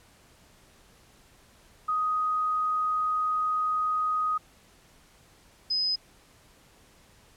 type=tone pair in turn; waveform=sine; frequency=1250 / 5039 Hz; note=D#6 / D#8; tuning=+8 / +21 cents; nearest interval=2 octaves; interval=2413 cents; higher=second; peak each=-24 dBFS; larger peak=neither; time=1.88-4.38 / 5.7-5.96 s; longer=first; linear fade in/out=10 ms; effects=pink hiss -58 dBFS RMS until 7.36 s + low-pass 12000 Hz 12 dB/octave